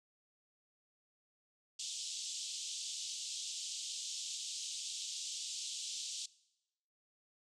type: band-pass noise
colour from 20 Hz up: white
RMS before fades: -43 dBFS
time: 1.79-6.26 s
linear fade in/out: 5 ms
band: 3000 to 7900 Hz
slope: 48 dB/octave
effects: noise-tail reverb RT60 0.9 s tail -21 dB re dry